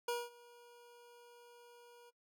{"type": "tone with ADSR envelope", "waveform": "25% pulse", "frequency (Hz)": 478.8, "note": "A#4", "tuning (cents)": 46, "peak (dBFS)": -30, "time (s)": [0.08, 2.11], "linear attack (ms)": 5, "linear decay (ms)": 210, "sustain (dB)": -24, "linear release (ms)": 22, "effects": ["noise-tail reverb RT60 0.1 s tail -21 dB re dry"]}